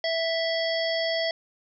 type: harmonic tone with a mistuned harmonic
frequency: 659.3 Hz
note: E5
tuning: in tune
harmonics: 1 / 3 / 5 / 7 / 8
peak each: -26 / -31 / -33 / -34 / -35 dBFS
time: 0.04-1.31 s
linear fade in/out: 2 ms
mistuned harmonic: 7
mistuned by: -17 cents
effects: none